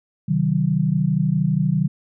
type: chord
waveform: sine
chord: C diminished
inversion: none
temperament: equal with one note detuned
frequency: 130.81 / 155.56 / 188.01 Hz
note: C3 / Eb3 / Gb3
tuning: 0 / 0 / +28 cents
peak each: -24 / -19 / -21 dBFS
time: 0.28-1.88 s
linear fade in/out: 10 ms
effects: none